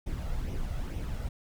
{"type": "noise with flanger", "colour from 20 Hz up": "brown", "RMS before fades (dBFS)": -33, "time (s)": [0.06, 1.29], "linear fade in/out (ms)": 10, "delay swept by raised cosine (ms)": [0.33, 1.53], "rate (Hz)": 2.2, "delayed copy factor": 0.5, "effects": []}